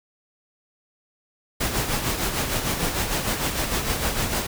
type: noise with tremolo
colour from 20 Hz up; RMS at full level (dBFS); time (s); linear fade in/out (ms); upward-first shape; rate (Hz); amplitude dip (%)
pink; -23; 1.6-4.47; 10; sine; 6.6; 50
effects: none